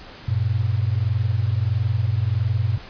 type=tone pair together; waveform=sine; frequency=96.3 / 117.81 Hz; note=G2 / A#2; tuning=-30 / +19 cents; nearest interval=minor third; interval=349 cents; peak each=-21 dBFS; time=0.28-2.78 s; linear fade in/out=5 ms; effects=pink hiss -41 dBFS RMS until 2.89 s + resampled to 11025 Hz